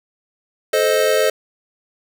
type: chord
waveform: square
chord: A diminished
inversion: none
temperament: equal with one note detuned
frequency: 435.2 / 523.3 / 622.3 Hz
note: A4 / C5 / Eb5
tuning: -19 / 0 / 0 cents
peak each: -19 dBFS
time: 0.73-1.3 s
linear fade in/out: 5 ms
effects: none